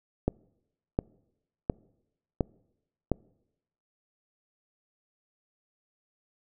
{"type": "click train", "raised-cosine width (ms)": 2, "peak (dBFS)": -11, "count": 5, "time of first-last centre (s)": [0.28, 3.117], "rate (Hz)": 1.41, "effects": ["noise-tail reverb RT60 0.9 s tail -26 dB re dry"]}